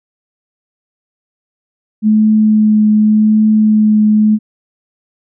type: tone with vibrato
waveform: sine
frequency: 214.4 Hz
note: A3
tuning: 45 cents flat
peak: -6 dBFS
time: 2.02-4.39 s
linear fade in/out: 50 ms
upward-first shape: triangle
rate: 0.86 Hz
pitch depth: 14 cents each way
effects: none